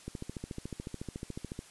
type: click train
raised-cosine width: 3 ms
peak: -25 dBFS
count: 22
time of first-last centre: 0.08-1.591 s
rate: 13.9 Hz
effects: white hiss -55 dBFS RMS until 1.7 s + resampled to 24000 Hz